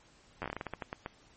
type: slowing click train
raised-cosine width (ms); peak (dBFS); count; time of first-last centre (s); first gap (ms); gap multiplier
0.5; -21; 14; 0.42-1.061; 10; 1.24
effects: pink hiss -62 dBFS RMS until 1.36 s + MP3 32 kbps